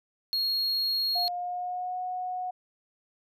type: tone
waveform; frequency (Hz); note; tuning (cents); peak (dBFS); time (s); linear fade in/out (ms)
triangle; 4289; C8; +42; -24; 0.33-1.28; 0
type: tone with pitch glide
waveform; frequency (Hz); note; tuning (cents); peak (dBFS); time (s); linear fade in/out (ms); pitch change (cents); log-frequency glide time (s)
sine; 709 to 731.9; F5 to F#5; +26 to -19; -30; 1.15-2.51; 10; +55; 1.31-1.98
effects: none